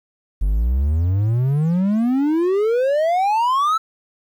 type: exponential sweep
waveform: triangle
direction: up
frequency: 46.25 to 1341 Hz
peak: -13 dBFS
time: 0.41-3.78 s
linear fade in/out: 10 ms
effects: 9-bit